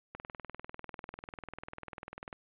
click train, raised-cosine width 0.5 ms, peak -27 dBFS, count 45, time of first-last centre 0.15-2.328 s, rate 20.2 Hz, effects resampled to 8000 Hz

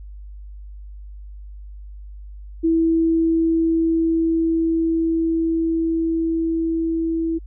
sine tone with level ramp, 327.8 Hz, E4, 10 cents flat, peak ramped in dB -14 to -19 dBFS, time 2.63-7.39 s, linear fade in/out 20 ms, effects added 50 Hz sine -34 dBFS peak until 7.46 s

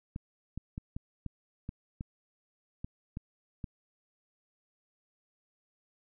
clicks, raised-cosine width 5 ms, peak -25 dBFS, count 10, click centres 0.161 / 0.576 / 0.779 / 0.965 / 1.263 / 1.691 / 2.009 / 2.845 / 3.171 / 3.642 s, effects none

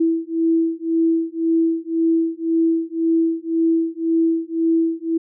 sine beating tone pair, 327.6 / 329.5 Hz, E4 / E4, -11 / -1 cents, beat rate 1.9 Hz, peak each -19 dBFS, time 0-5.18 s, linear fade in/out 10 ms, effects none

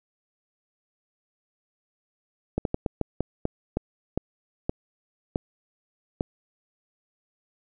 slowing click train, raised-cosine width 2 ms, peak -11 dBFS, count 12, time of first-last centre 2.58-6.209 s, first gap 72 ms, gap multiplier 1.28, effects none

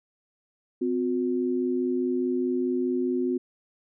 sine tone pair together, 256.2 / 361 Hz, C4 / F#4, -36 / -43 cents, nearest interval tritone, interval 593 cents, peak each -26 dBFS, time 0.81-3.38 s, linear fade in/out 10 ms, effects none

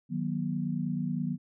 sine chord, B major, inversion first, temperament equal with one note detuned, 155.56 / 185 / 241.7 Hz, D#3 / F#3 / B3, 0 / 0 / -37 cents, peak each -33 dBFS, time 0.09-1.38 s, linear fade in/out 50 ms, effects none

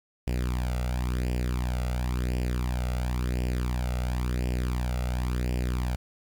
sawtooth tone with flanger, 61.74 Hz, B1, in tune, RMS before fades -28 dBFS, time 0.27-5.96 s, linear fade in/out 5 ms, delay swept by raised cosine 0.38 to 1.48 ms, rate 0.95 Hz, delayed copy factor +0.7, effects 9-bit

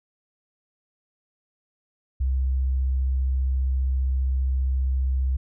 sine tone with vibrato, 65.41 Hz, C2, in tune, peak -20 dBFS, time 2.2-5.37 s, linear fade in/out 10 ms, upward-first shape sine, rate 15 Hz, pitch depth 10 cents each way, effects none

